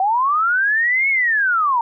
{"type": "linear two-way sweep", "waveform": "sine", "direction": "up then down", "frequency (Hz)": [740, 2217, 905], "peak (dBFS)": -14, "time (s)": [0, 1.81], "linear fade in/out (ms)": 2, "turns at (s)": 1.09, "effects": []}